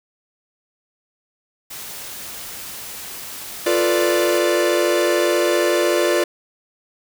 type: noise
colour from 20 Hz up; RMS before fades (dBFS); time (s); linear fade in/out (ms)
white; -33; 1.7-4.39; 10
type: chord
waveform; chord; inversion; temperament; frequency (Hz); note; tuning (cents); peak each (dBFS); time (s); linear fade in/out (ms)
45% pulse; B half-diminished seventh; second; equal; 349.2 / 440 / 493.9 / 587.3; F4 / A4 / B4 / D5; 0 / 0 / 0 / 0; -19 / -25 / -23 / -20; 3.66-6.24; 5
effects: none